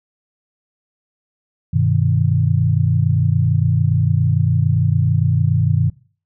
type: chord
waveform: sine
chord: G augmented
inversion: none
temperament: equal with one note detuned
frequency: 98 / 124.91 / 155.56 Hz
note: G2 / B2 / D#3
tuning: 0 / +20 / 0 cents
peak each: -17 dBFS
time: 1.73-5.9 s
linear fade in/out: 10 ms
effects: noise-tail reverb RT60 0.4 s tail -21 dB re dry